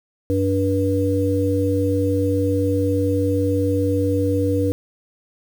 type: harmonic tone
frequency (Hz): 96.7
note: G2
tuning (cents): -23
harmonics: 1 / 3 / 5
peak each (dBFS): -21 / -21 / -21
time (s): 0.3-4.72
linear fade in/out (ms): 0
effects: 7-bit